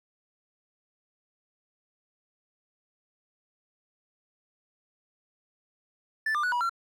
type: tone with pitch steps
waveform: triangle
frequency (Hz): 1758 / 1194 / 1473 / 970 / 1364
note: A6 / D6 / F#6 / B5 / F6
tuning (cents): -2 / +28 / -8 / -31 / -41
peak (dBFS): -23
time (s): 6.26-6.695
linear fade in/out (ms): 5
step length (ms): 87
effects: none